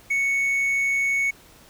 triangle tone, 2217 Hz, C#7, in tune, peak -18 dBFS, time 0.1-1.31 s, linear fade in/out 10 ms, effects pink hiss -51 dBFS RMS until 1.69 s

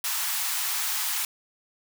white high-pass noise, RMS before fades -28 dBFS, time 0.04-1.25 s, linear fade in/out 2 ms, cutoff 770 Hz, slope 48 dB/octave, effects none

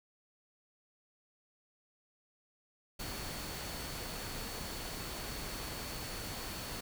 sine tone in noise, 4435 Hz, C#8, in tune, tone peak -50 dBFS, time 2.99-6.81 s, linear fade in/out 10 ms, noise pink, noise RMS -42 dBFS, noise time 2.99-6.81 s, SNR -11 dB, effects none

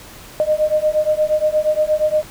sine beating tone pair, 609 / 617.5 Hz, D#5 / D#5, -37 / -13 cents, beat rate 8.5 Hz, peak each -17 dBFS, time 0.4-2.23 s, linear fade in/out 0 ms, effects pink hiss -39 dBFS RMS until 2.3 s

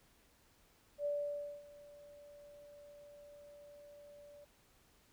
sine tone with ADSR envelope, 581 Hz, D5, 19 cents flat, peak -33 dBFS, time 0.98-4.45 s, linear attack 74 ms, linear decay 570 ms, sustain -21 dB, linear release 11 ms, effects pink hiss -69 dBFS RMS until 5.12 s

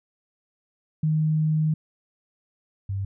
sine tone pair in turn, 155.56 / 98 Hz, D#3 / G2, 0 / 0 cents, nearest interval minor sixth, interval 800 cents, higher first, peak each -19 / -25 dBFS, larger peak first, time 1.03-1.74 / 2.89-3.05 s, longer first, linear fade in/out 5 ms, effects none

